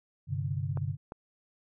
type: chord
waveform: sine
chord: G suspended fourth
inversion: none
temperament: equal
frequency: 98 / 130.81 / 146.83 Hz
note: G2 / C3 / D3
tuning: 0 / 0 / 0 cents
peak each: -34 dBFS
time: 0.27-0.97 s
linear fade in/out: 50 ms
type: clicks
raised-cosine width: 1 ms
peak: -26 dBFS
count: 2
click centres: 0.773 / 1.121 s
effects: none